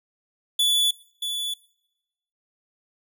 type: tone with echo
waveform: 45% pulse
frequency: 3448 Hz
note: A7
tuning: 36 cents flat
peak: -18 dBFS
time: 0.59-0.91 s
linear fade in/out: 5 ms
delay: 630 ms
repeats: 1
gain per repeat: -8 dB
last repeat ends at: 1.54 s
effects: noise-tail reverb RT60 0.9 s tail -22 dB re dry